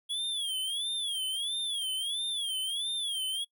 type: tone with vibrato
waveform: square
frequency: 3319 Hz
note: G#7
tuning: 2 cents flat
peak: -31 dBFS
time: 0.09-3.45 s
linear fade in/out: 20 ms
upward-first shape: sine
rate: 1.5 Hz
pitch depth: 150 cents each way
effects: noise-tail reverb RT60 0.1 s tail -23 dB re dry